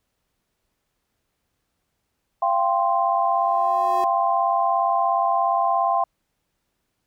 sine chord, F suspended second, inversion none, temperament equal with one note detuned, 686.9 / 784 / 1046.5 Hz, F5 / G5 / C6, -29 / 0 / 0 cents, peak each -22 dBFS, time 2.42-6.04 s, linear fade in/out 5 ms
square tone with exponential growth, 364.8 Hz, F#4, 24 cents flat, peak -30 dBFS, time 3.02-4.04 s, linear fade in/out 0 ms, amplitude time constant 220 ms
effects pink hiss -75 dBFS RMS until 7.06 s

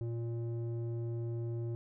square tone with low-pass filter, 116.7 Hz, A#2, 2 cents sharp, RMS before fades -37 dBFS, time 0.01-1.75 s, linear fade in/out 0 ms, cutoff 380 Hz, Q 1.3, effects none

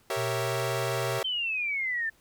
sawtooth chord, G diminished seventh, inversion none, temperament equal, 392 / 466.2 / 554.4 / 659.3 Hz, G4 / Bb4 / Db5 / Fb5, 0 / 0 / 0 / 0 cents, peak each -30 dBFS, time 0.1-1.23 s, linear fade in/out 2 ms
sine tone with pitch glide, 119.7 to 123.28 Hz, A#2 to B2, +46 to -3 cents, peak -33 dBFS, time 0.16-1.2 s, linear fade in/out 20 ms, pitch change +51 cents, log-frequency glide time 0.4-0.57 s
sine exponential sweep, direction down, 3136 to 1759 Hz, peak -27 dBFS, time 1.24-2.1 s, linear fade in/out 10 ms
effects pink hiss -63 dBFS RMS until 2.2 s

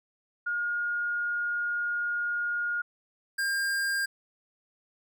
sine / square tone pair in turn, 1427 / 1604 Hz, F6 / G6, +37 / +39 cents, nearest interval major second, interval 202 cents, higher second, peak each -27 dBFS, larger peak neither, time 0.46-2.82 / 3.38-4.06 s, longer first, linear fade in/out 10 ms, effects none

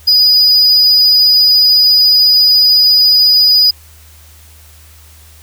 triangle tone, 4943 Hz, D#8, 12 cents flat, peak -4 dBFS, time 0.07-3.71 s, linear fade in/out 10 ms, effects added 77 Hz sine -39 dBFS peak until 5.42 s + white hiss -43 dBFS RMS until 5.42 s

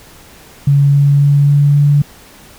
sine tone with pitch steps, 141.2 / 142.02 / 142.84 / 143.67 / 144.5 Hz, C#3 / C#3 / D3 / D3 / D3, +32 / +42 / -48 / -38 / -28 cents, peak -6 dBFS, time 0.67-2.02 s, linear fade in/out 5 ms, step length 270 ms, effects pink hiss -40 dBFS RMS until 2.58 s

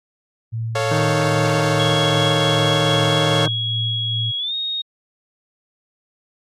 sine tone with tremolo, 113.5 Hz, A#2, 46 cents flat, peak -21 dBFS, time 0.52-4.32 s, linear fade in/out 20 ms, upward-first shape sine, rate 2.5 Hz, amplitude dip 35%
sawtooth chord, A augmented, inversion none, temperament equal, 440 / 554.4 / 698.5 Hz, A4 / C#5 / E#5, 0 / 0 / 0 cents, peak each -21 / -17 / -22 dBFS, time 0.75-3.46 s, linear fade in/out 5 ms
harmonic tone, 155.56 Hz, D#3, in tune, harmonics 1 / 2 / 3 / 4 / 5 / 6 / 7 / 8 / 10, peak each -21 / -26 / -30 / -31 / -38 / -36 / -33 / -35 / -32 dBFS, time 0.91-3.48 s, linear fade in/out 5 ms
sine tone with pitch glide, 3322 to 3729 Hz, G#7 to A#7, 0 to 0 cents, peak -21 dBFS, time 1.79-4.82 s, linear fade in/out 10 ms, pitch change +200 cents, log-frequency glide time 4.38-4.54 s
effects low-pass 8000 Hz 12 dB/octave + AAC 48 kbps

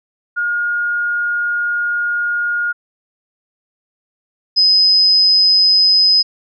sine tone pair in turn, 1427 / 5043 Hz, F6 / D#8, +37 / +22 cents, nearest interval octave + minor seventh, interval 2185 cents, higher second, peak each -15 / -8 dBFS, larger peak second, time 0.36-2.73 / 4.56-6.23 s, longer first, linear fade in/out 20 ms, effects none

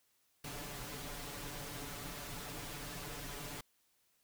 pink noise with comb filter, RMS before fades -45 dBFS, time 0.44-3.61 s, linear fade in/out 5 ms, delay 6.9 ms, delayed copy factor +0.8, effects white hiss -75 dBFS RMS until 4.23 s

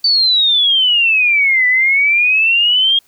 sine exponential two-way sweep, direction down then up, 4594 to 1975.5 to 3260 Hz, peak -9 dBFS, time 0.04-2.99 s, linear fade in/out 5 ms, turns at 1.67 s, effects white hiss -54 dBFS RMS until 3.07 s

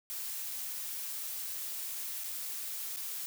blue noise with dropouts, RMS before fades -39 dBFS, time 0.1-3.26 s, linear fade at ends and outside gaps 0 ms, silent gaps 2.237-2.243 / 2.962-2.969 s, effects none

